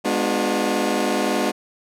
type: chord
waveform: 20% pulse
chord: G# diminished seventh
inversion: none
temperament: just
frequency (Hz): 207.7 / 249.2 / 299 / 358.8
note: G#3 / B3 / D4 / F4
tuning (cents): 0 / +16 / +31 / +47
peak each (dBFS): -20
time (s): 0.04-1.52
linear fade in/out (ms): 20
effects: low-pass 12000 Hz 12 dB/octave